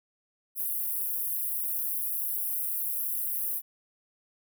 pink high-pass noise, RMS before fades -31 dBFS, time 0.55-3.62 s, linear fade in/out 50 ms, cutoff 11000 Hz, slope 48 dB/octave, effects none

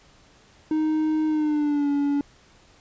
triangle tone with pitch glide, 311.1 to 285.3 Hz, D#4 to C#4, 0 to +50 cents, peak -18 dBFS, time 0.71-2.21 s, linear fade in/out 2 ms, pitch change -150 cents, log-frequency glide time 1.27-1.89 s, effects pink hiss -55 dBFS RMS until 2.8 s + resampled to 16000 Hz

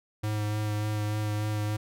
square tone with vibrato, 105.9 Hz, G#2, 34 cents sharp, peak -28 dBFS, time 0.23-1.77 s, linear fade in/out 10 ms, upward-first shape sine, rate 3.4 Hz, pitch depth 15 cents each way, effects none

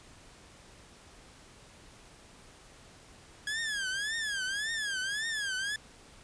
sawtooth tone with vibrato, 1662 Hz, G#6, 1 cent sharp, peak -28 dBFS, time 3.47-5.76 s, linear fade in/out 2 ms, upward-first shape triangle, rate 1.8 Hz, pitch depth 190 cents each way, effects pink hiss -55 dBFS RMS until 6.23 s + resampled to 22050 Hz

